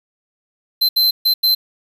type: tone bursts at uneven times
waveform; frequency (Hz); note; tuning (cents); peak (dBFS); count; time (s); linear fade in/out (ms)
square; 4093; C8; -39; -12; 4; 0.81-0.89 / 0.96-1.11 / 1.25-1.34 / 1.43-1.55; 10
effects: 7-bit